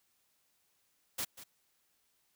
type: noise with echo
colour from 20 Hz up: white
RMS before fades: -36 dBFS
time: 1.18-1.25 s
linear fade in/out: 10 ms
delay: 190 ms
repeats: 1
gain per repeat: -14 dB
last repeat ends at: 1.44 s
effects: white hiss -75 dBFS RMS until 2.35 s